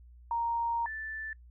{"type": "tone pair in turn", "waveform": "sine", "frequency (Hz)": [932.3, 1759.9], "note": ["A#5", "A6"], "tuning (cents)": [0, 0], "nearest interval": "major seventh", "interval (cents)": 1100, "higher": "second", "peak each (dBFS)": [-28, -36], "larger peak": "first", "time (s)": [[0.31, 0.86], [0.86, 1.33]], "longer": "first", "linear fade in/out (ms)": 2, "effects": ["noise-tail reverb RT60 0.1 s tail -24 dB re dry", "added 60 Hz sine -51 dBFS peak until 1.5 s"]}